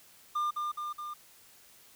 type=tone with echo; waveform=triangle; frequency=1200 Hz; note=D6; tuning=37 cents sharp; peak=-26 dBFS; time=0.35-0.51 s; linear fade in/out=10 ms; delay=210 ms; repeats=3; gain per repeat=-3 dB; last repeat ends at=1.14 s; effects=white hiss -58 dBFS RMS until 1.95 s